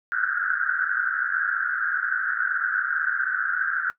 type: band-pass noise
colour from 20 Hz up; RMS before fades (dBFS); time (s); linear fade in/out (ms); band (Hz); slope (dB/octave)
white; -25; 0.12-3.9; 0; 1400 to 1600; 96
effects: noise-tail reverb RT60 0.1 s tail -17 dB re dry